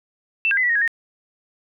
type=tone with pitch steps; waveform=sine; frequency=2669 / 1613 / 2023 / 1948 / 1861 / 1659 / 1845 Hz; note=E7 / G6 / B6 / B6 / A#6 / G#6 / A#6; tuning=+21 / +49 / +41 / -24 / -3 / -2 / -18 cents; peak=-16 dBFS; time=0.45-0.877 s; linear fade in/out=0 ms; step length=61 ms; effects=none

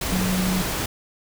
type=tone in noise; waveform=sine; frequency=185 Hz; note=F#3; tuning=in tune; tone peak=-21 dBFS; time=0.12-0.62 s; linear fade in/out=5 ms; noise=pink; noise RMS=-26 dBFS; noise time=0.01-0.86 s; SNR=+2 dB; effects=none

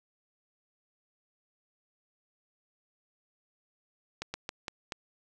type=slowing click train; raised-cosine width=0.2 ms; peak=-18 dBFS; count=5; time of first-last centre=4.22-4.922 s; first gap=120 ms; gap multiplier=1.26; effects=none

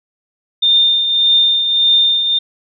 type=tone with tremolo; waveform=sine; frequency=3618 Hz; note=A7; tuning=48 cents sharp; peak=-7 dBFS; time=0.62-2.39 s; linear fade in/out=10 ms; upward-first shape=triangle; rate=1.7 Hz; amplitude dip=55%; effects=none

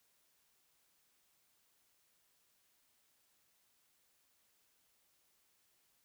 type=silence; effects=white hiss -75 dBFS RMS until 6.04 s

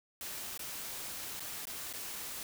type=noise with dropouts; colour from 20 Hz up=white; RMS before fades=-42 dBFS; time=0.21-2.43 s; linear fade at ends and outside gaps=1 ms; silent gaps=0.576-0.593 / 1.396-1.404 / 1.654-1.67 / 1.928-1.936 s; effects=none

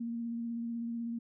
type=tone with vibrato; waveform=sine; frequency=233.1 Hz; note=A#3; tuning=in tune; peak=-34 dBFS; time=0-1.19 s; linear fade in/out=10 ms; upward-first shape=sine; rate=16 Hz; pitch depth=18 cents each way; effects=none

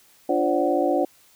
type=tone cluster; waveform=sine; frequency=293.3 / 347.5 / 525 / 583 / 744 Hz; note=D4 / F4 / C5 / D5 / F#5; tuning=-2 / -9 / +6 / -13 / +9 cents; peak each=-25 dBFS; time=0.29-1.05 s; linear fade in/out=5 ms; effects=white hiss -56 dBFS RMS until 1.35 s

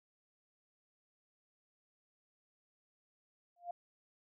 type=tone with exponential growth; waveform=sine; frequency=698.5 Hz; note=F5; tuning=in tune; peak=-35 dBFS; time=3.56-3.71 s; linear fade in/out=5 ms; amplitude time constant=31 ms; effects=none

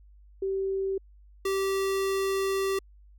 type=tone pair in turn; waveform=sine / square; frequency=386.8 / 388.3 Hz; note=G4 / G4; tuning=-23 / -16 cents; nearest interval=unison; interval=7 cents; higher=second; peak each=-26 dBFS; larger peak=neither; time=0.42-0.98 / 1.45-2.79 s; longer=second; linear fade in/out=5 ms; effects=added 50 Hz sine -51 dBFS peak until 3.18 s

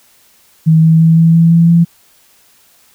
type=tone with pitch steps; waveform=sine; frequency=160 / 161.49 / 162.98 / 164.5 / 166.03 / 167.57 / 169.12 Hz; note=D#3 / E3 / E3 / E3 / E3 / E3 / E3; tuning=+49 / -35 / -19 / -3 / +13 / +29 / +45 cents; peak=-4 dBFS; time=0.66-1.85 s; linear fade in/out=20 ms; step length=170 ms; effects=white hiss -49 dBFS RMS until 2.94 s

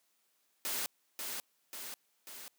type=noise with echo; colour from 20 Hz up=white; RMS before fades=-36 dBFS; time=0.65-0.86 s; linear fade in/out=0 ms; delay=540 ms; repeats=3; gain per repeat=-4 dB; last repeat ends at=2.48 s; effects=white hiss -75 dBFS RMS until 2.58 s + high-pass 200 Hz 12 dB/octave

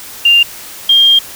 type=tone pair in turn; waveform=sine; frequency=2794 / 3210 Hz; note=F7 / G7; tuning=0 / +40 cents; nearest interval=major second; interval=240 cents; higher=second; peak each=-4 dBFS; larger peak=neither; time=0.25-0.43 / 0.89-1.19 s; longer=second; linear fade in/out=5 ms; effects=white hiss -30 dBFS RMS until 1.35 s

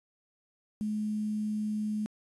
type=tone with quantisation; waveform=sine; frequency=212.6 Hz; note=G#3; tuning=41 cents sharp; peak=-29 dBFS; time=0.81-2.06 s; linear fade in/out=0 ms; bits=9; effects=resampled to 24000 Hz

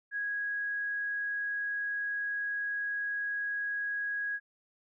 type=tone; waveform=sine; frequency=1655 Hz; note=G#6; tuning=6 cents flat; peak=-31 dBFS; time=0.11-4.4 s; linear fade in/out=50 ms; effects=none

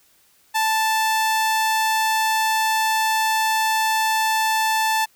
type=tone; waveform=sawtooth; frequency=880 Hz; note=A5; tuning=in tune; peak=-14 dBFS; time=0.54-5.06 s; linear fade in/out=20 ms; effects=white hiss -58 dBFS RMS until 5.15 s

